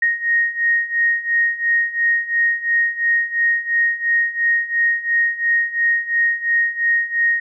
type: beating tone pair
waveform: sine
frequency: 1864.7 / 1867.6 Hz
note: A#6 / A#6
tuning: 0 / +3 cents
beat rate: 2.9 Hz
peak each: -20 / -17 dBFS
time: 0.02-7.4 s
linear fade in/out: 5 ms
effects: none